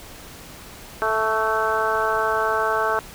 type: harmonic tone with a mistuned harmonic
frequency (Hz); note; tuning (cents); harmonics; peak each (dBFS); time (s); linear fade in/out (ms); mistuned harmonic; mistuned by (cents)
219.4; A3; -5; 2 / 3 / 4 / 5 / 6 / 7; -26 / -26 / -26 / -26 / -26 / -26; 1.02-2.99; 0; 5; +24
effects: pink hiss -41 dBFS RMS until 3.14 s